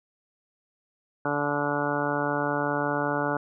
harmonic tone, 145.1 Hz, D3, 21 cents flat, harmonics 1 / 2 / 3 / 4 / 5 / 6 / 7 / 8 / 9 / 10, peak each -35 / -31 / -33 / -31 / -35 / -32 / -37 / -36 / -37 / -32 dBFS, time 1.25-3.37 s, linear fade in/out 2 ms, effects none

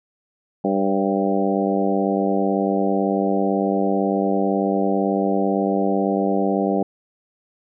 harmonic tone with a mistuned harmonic, 98 Hz, G2, in tune, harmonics 2 / 3 / 4 / 5 / 6 / 7 / 8, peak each -22 / -24 / -25 / -26 / -27 / -27 / -28 dBFS, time 0.64-6.83 s, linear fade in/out 5 ms, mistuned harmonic 6, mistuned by -29 cents, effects none

